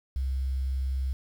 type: tone with quantisation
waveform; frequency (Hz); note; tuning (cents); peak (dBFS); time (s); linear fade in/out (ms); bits
sine; 66; C2; +16; -26; 0.16-1.13; 0; 9
effects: none